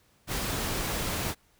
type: noise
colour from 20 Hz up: pink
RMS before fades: -31 dBFS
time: 0.27-1.35 s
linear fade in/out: 50 ms
effects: pink hiss -65 dBFS RMS until 1.59 s